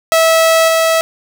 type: tone with level steps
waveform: sawtooth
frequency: 651 Hz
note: E5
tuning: 22 cents flat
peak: -4 / -6 dBFS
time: 0.12-1.01 s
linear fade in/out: 0 ms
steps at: 0.68 s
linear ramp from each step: 2 ms
effects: none